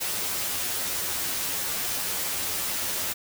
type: noise with comb filter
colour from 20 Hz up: white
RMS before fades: -29 dBFS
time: 0-3.14 s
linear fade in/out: 20 ms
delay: 11 ms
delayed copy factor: +0.95
effects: none